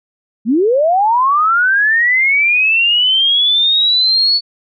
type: linear sweep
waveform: sine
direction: up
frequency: 200.8 to 4459 Hz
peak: -9 dBFS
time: 0.45-4.41 s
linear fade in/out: 50 ms
effects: none